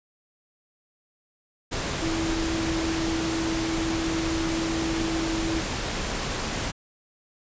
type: tone in noise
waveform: sine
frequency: 326.7 Hz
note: E4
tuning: 15 cents flat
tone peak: -26 dBFS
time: 2.01-5.61 s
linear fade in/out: 20 ms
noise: pink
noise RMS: -29 dBFS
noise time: 1.71-6.72 s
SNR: 0 dB
effects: resampled to 16000 Hz